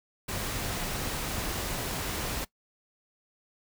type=noise; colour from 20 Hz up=pink; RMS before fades=-33 dBFS; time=0.28-2.45 s; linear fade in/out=10 ms; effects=noise-tail reverb RT60 0.1 s tail -20 dB re dry